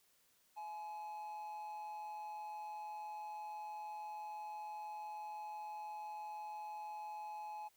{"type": "tone with amplitude modulation", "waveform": "triangle", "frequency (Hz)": 847, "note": "G#5", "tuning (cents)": 34, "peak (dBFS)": -40, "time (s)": [0.56, 7.69], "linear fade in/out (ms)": 20, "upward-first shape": "sine", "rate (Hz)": 166, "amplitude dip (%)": 45, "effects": ["white hiss -73 dBFS RMS until 7.76 s"]}